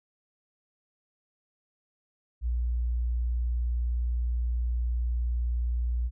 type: tone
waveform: sine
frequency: 59.7 Hz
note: A#1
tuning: 42 cents sharp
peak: -25 dBFS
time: 2.41-6.11 s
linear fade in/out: 50 ms
effects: none